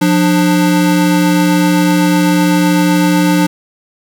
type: tone pair together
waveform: square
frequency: 177.1 / 297.8 Hz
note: F3 / D4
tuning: +24 / +24 cents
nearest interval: major sixth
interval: 900 cents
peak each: -12 dBFS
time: 0.01-3.47 s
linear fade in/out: 10 ms
effects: none